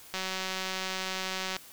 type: click train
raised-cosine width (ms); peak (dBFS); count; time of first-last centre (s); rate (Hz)
0.2; -16; 269; 0.14-1.566; 188
effects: white hiss -51 dBFS RMS until 1.72 s